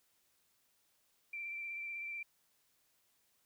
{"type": "tone with vibrato", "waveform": "sine", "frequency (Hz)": 2349, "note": "D7", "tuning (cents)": 0, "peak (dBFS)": -40, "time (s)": [1.33, 2.23], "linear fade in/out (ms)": 5, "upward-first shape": "sine", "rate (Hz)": 16, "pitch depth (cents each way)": 18, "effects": ["white hiss -75 dBFS RMS until 3.45 s"]}